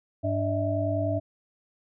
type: tone cluster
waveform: sine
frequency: 100.3 / 291.4 / 603 / 653 Hz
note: G2 / D4 / D5 / E5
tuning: +40 / -13 / +46 / -17 cents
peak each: -28 / -31 / -34 / -28 dBFS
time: 0.23-1.2 s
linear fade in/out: 20 ms
effects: none